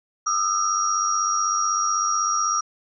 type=tone cluster; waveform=sine; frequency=1220 / 1316 / 5710 Hz; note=D#6 / E6 / F8; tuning=-34 / -3 / +37 cents; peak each=-24 dBFS; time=0.26-2.61 s; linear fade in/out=10 ms; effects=none